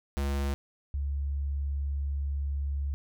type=tone pair in turn; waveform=square / sine; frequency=69.8 / 70.33 Hz; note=C#2 / C#2; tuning=+13 / +26 cents; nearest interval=unison; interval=13 cents; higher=second; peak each=-28 dBFS; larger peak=neither; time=0.17-0.54 / 0.94-2.94 s; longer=second; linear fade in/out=0 ms; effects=none